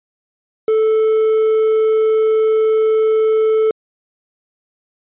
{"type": "tone with quantisation", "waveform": "triangle", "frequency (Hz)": 438.2, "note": "A4", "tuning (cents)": -7, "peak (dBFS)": -9, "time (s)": [0.68, 3.71], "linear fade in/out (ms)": 2, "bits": 6, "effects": ["resampled to 8000 Hz"]}